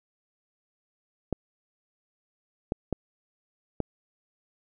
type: clicks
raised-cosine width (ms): 2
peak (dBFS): -13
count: 4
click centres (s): 1.327 / 2.721 / 2.927 / 3.803
effects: none